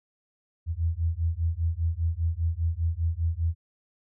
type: beating tone pair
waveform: sine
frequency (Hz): 80.7 / 85.7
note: E2 / F2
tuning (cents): -36 / -32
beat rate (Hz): 5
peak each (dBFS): -27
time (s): 0.66-3.55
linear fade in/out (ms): 50
effects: none